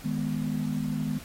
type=chord; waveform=sine; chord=G# minor; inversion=second; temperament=equal; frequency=155.56 / 207.7 / 246.9 Hz; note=D#3 / G#3 / B3; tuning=0 / 0 / 0 cents; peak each=-31 dBFS; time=0.04-1.19 s; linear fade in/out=10 ms; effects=pink hiss -47 dBFS RMS until 1.24 s + AAC 48 kbps